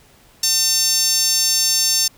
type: tone with high-pass filter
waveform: sawtooth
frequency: 900 Hz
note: A5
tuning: 39 cents sharp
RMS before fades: -17 dBFS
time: 0.43-2.08 s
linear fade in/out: 5 ms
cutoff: 5600 Hz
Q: 3.7
effects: pink hiss -51 dBFS RMS until 2.17 s